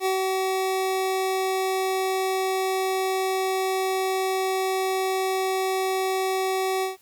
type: tone with ADSR envelope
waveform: 25% pulse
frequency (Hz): 379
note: F#4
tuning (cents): +42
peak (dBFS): -17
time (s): 0-6.97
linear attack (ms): 56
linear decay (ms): 120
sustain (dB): -2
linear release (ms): 140
effects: white hiss -59 dBFS RMS until 7.01 s